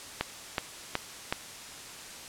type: click train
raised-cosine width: 0.3 ms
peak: -11 dBFS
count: 4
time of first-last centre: 0.21-1.325 s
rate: 2.69 Hz
effects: white hiss -44 dBFS RMS until 2.28 s + low-pass 9000 Hz 12 dB/octave